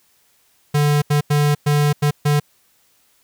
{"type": "tone bursts at uneven times", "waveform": "square", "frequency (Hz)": 146.83, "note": "D3", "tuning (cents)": 0, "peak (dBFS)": -14, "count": 6, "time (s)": [[0.74, 1.02], [1.1, 1.21], [1.3, 1.55], [1.66, 1.93], [2.02, 2.11], [2.25, 2.4]], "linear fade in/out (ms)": 10, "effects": ["white hiss -59 dBFS RMS until 3.23 s"]}